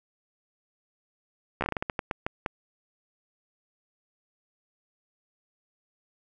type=slowing click train; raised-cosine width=0.5 ms; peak=-13 dBFS; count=13; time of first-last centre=1.61-2.462 s; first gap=13 ms; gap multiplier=1.28; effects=none